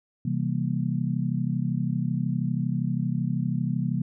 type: chord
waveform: sine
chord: C dominant seventh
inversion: none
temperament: just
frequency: 130.81 / 163.52 / 196.22 / 235.5 Hz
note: C3 / E3 / G3 / Bb3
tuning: 0 / -14 / +2 / +18 cents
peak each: -28 / -28 / -31 / -31 dBFS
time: 0.25-4.02 s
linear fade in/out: 5 ms
effects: none